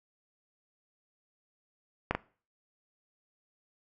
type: clicks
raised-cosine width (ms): 0.5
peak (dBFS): -12 / -14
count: 2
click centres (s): 2.11 / 2.15
effects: noise-tail reverb RT60 0.4 s tail -20 dB re dry